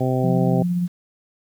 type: harmonic tone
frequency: 128.9 Hz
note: C3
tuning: 26 cents flat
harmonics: 1 / 2 / 3 / 4 / 5 / 6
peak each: -21 / -24 / -26 / -27 / -28 / -29 dBFS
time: 0-0.63 s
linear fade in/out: 10 ms
type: tone with tremolo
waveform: sine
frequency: 176.7 Hz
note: F3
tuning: 21 cents sharp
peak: -17 dBFS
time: 0.23-0.88 s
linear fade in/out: 20 ms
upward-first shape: triangle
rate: 17 Hz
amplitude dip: 35%
effects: 8-bit